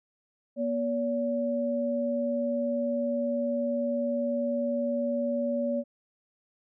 sine tone pair together, 240.3 / 570 Hz, B3 / C#5, -47 / +48 cents, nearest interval octave + minor third, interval 1495 cents, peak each -29 / -28 dBFS, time 0.56-5.84 s, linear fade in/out 50 ms, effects none

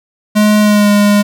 square tone with pitch glide, 210.8 to 205.5 Hz, G#3 to G#3, +26 to -18 cents, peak -7 dBFS, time 0.35-1.23 s, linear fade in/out 20 ms, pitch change -44 cents, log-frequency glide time 0.6-0.9 s, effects none

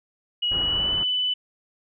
sine tone with pitch glide, 2910 to 2994 Hz, F#7 to F#7, -29 to +20 cents, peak -21 dBFS, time 0.42-1.34 s, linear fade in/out 10 ms, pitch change +49 cents, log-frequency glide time 0.58-0.92 s
pink low-pass noise, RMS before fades -34 dBFS, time 0.51-1.04 s, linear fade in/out 10 ms, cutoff 1700 Hz, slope 24 dB/octave
effects none

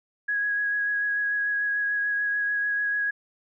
sine tone with vibrato, 1661.2 Hz, G#6, in tune, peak -23 dBFS, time 0.28-3.11 s, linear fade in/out 10 ms, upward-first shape sine, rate 6.8 Hz, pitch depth 14 cents each way, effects none

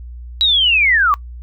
sine linear sweep, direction down, 3933 to 1108.7 Hz, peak -10 dBFS, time 0.41-1.14 s, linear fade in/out 0 ms, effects noise-tail reverb RT60 0.1 s tail -21 dB re dry + added 60 Hz sine -29 dBFS peak until 1.42 s

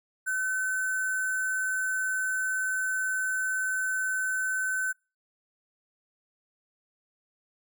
sine tone with sample-and-hold, 1521 Hz, F#6, 47 cents sharp, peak -26 dBFS, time 0.26-4.93 s, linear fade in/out 20 ms, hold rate 8820 Hz, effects noise-tail reverb RT60 0.3 s tail -25 dB re dry

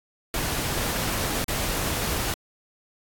pink noise with dropouts, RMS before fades -27 dBFS, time 0.34-2.34 s, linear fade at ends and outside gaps 1 ms, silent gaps 1.443-1.482 s, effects AAC 64 kbps

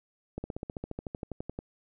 slowing click train, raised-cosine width 2 ms, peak -22 dBFS, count 17, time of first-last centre 0.38-1.589 s, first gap 60 ms, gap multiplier 1.03, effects none

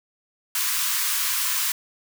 white high-pass noise, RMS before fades -24 dBFS, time 0.55-1.72 s, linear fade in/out 2 ms, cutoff 950 Hz, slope 96 dB/octave, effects none

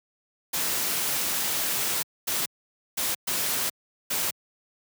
white noise bursts at uneven times, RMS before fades -27 dBFS, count 5, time 0.53-2.03 / 2.27-2.46 / 2.97-3.15 / 3.27-3.7 / 4.1-4.31 s, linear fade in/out 10 ms, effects high-pass 100 Hz 12 dB/octave

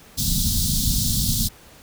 pink band-stop noise, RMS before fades -21 dBFS, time 0.17-1.49 s, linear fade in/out 20 ms, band 240 to 3600 Hz, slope 48 dB/octave, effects pink hiss -48 dBFS RMS until 1.82 s

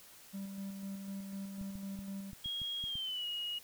triangle tone with tremolo, 196 Hz, G3, in tune, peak -37 dBFS, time 0.33-2.32 s, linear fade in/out 20 ms, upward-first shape square, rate 4 Hz, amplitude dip 35%
clicks, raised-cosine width 5 ms, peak -36 dBFS, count 8, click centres 1.613 / 1.755 / 1.99 / 2.332 / 2.459 / 2.617 / 2.84 / 2.955 s
sine tone with pitch glide, 3277 to 2886 Hz, G#7 to F#7, -24 to -44 cents, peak -36 dBFS, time 2.44-3.59 s, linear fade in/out 10 ms, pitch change -220 cents, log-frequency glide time 2.85-3.26 s
effects white hiss -57 dBFS RMS until 3.63 s

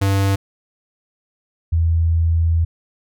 square / sine tone pair in turn, 98 / 82.61 Hz, G2 / E2, 0 / +4 cents, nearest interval minor third, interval 296 cents, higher first, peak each -15 / -13 dBFS, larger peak second, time 0.01-0.36 / 1.72-2.65 s, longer second, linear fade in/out 10 ms, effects none

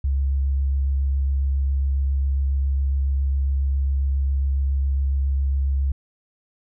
sine tone with vibrato, 68.3 Hz, C#2, 25 cents flat, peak -18 dBFS, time 0.04-5.92 s, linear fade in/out 5 ms, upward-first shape sine, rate 7.3 Hz, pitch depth 13 cents each way, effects none

